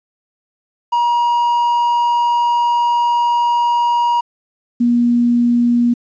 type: tone pair in turn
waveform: triangle / sine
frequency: 953 / 239.3 Hz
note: A#5 / A#3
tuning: +38 / +46 cents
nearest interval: 2 octaves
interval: 2392 cents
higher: first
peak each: -10 dBFS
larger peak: neither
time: 0.92-4.21 / 4.8-5.94 s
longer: first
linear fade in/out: 10 ms
effects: resampled to 16000 Hz + 8-bit